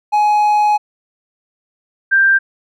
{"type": "tone pair in turn", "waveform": ["triangle", "sine"], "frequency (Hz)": [839, 1580.2], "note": ["G#5", "G6"], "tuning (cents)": [17, 13], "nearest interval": "major seventh", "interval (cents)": 1096, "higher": "second", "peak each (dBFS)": -8, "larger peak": "neither", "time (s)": [[0.12, 0.78], [2.11, 2.39]], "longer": "first", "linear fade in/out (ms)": 20, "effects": []}